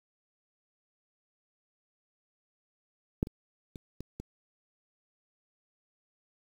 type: clicks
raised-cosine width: 3 ms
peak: -13 / -28 / -30 / -27 / -26 dBFS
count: 5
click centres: 3.229 / 3.271 / 3.758 / 4.006 / 4.2 s
effects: 8-bit